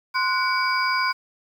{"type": "tone cluster", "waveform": "sine", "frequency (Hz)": [1039, 1471, 2273, 4852], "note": ["C6", "F#6", "C#7", "D#8"], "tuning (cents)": [-12, -11, 43, -44], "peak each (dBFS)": [-23, -25, -27, -28], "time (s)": [0.14, 1.13], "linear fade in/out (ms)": 20, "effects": ["8-bit"]}